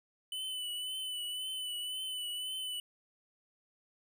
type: tone with vibrato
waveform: square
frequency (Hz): 2999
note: F#7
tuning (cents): +23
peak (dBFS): -37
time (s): 0.32-2.8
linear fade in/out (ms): 2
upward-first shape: triangle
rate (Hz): 1.9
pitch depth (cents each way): 41
effects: none